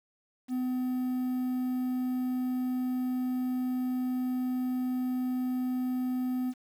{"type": "tone with quantisation", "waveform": "triangle", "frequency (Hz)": 253.1, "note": "B3", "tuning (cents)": 43, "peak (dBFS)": -26, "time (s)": [0.48, 6.54], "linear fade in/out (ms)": 50, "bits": 9, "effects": []}